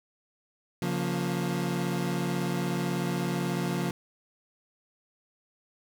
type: chord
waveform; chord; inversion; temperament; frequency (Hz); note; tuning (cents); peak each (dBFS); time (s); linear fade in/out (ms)
30% pulse; Bb minor; first; equal with one note detuned; 138.59 / 176.75 / 233.1; Db3 / F3 / Bb3; 0 / +21 / 0; -30 / -27 / -33; 0.82-3.91; 2
effects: none